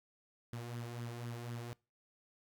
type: tone with flanger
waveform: sawtooth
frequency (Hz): 118.9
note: A#2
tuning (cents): +35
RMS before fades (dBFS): -44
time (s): 0.53-1.73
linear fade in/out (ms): 0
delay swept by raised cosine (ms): 0.59 to 2.89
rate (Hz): 4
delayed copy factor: +0.55
effects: noise-tail reverb RT60 0.3 s tail -24 dB re dry